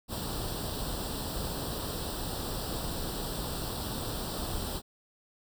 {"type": "noise with comb filter", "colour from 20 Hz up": "pink", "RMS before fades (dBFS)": -35, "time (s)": [0.08, 4.82], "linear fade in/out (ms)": 50, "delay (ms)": 0.23, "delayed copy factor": 0.8, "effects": []}